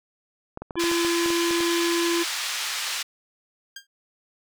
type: clicks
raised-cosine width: 1 ms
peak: -20 dBFS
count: 11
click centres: 0.574 / 0.62 / 0.708 / 0.756 / 0.839 / 0.915 / 1.049 / 1.26 / 1.304 / 1.509 / 1.606 s
type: harmonic tone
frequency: 340.3 Hz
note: F4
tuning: 45 cents flat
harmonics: 1 / 3 / 5 / 7 / 9 / 10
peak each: -22 / -32 / -36 / -39 / -41 / -42 dBFS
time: 0.76-2.24 s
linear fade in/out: 20 ms
type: band-pass noise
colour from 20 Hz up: white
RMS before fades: -29 dBFS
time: 0.79-3.03 s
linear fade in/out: 10 ms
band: 1200 to 5500 Hz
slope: 12 dB/octave
type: tone with exponential decay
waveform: 15% pulse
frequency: 1604 Hz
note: G6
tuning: 39 cents sharp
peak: -26 dBFS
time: 3.76-3.87 s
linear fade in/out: 5 ms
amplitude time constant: 22 ms
effects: none